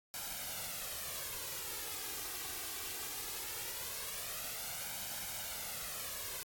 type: noise with flanger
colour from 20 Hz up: white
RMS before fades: -42 dBFS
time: 0.14-6.43 s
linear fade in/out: 0 ms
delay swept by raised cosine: 1.3 to 2.6 ms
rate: 0.2 Hz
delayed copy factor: +0.6
effects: AAC 64 kbps